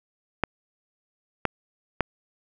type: clicks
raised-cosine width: 0.5 ms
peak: -6 dBFS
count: 3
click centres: 0.437 / 1.453 / 2.007 s
effects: none